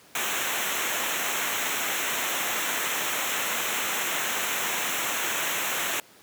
pink noise with comb filter, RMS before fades -28 dBFS, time 0.15-6 s, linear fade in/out 2 ms, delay 0.21 ms, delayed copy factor -0.8, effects pink hiss -53 dBFS RMS until 6.22 s + high-pass 200 Hz 12 dB/octave

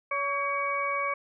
harmonic tone with a mistuned harmonic, 564 Hz, C#5, 30 cents sharp, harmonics 1 / 2 / 3 / 4, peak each -34 / -29 / -41 / -31 dBFS, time 0.11-1.14 s, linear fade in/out 5 ms, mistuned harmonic 3, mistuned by -59 cents, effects none

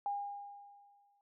sine tone with exponential decay, 810 Hz, G#5, 43 cents flat, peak -32 dBFS, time 0.06-1.21 s, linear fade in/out 1 ms, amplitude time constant 250 ms, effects none

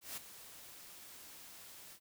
white noise with ADSR envelope, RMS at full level -42 dBFS, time 0.01-2 s, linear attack 160 ms, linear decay 11 ms, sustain -12 dB, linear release 71 ms, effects none

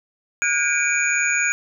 sine tone cluster, 1447 / 1617 / 2305 / 2449 / 6770 Hz, F#6 / G#6 / D7 / D#7 / G#8, -39 / -47 / -33 / -28 / +32 cents, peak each -24 dBFS, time 0.42-1.52 s, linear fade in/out 0 ms, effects none

